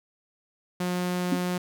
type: tone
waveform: sawtooth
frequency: 179.4 Hz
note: F3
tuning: 47 cents sharp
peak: -22 dBFS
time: 0.8-1.58 s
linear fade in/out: 5 ms
type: tone with exponential decay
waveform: sine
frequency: 269.3 Hz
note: C#4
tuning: 50 cents flat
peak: -18 dBFS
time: 1.32-1.42 s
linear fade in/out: 5 ms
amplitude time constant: 20 ms
effects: none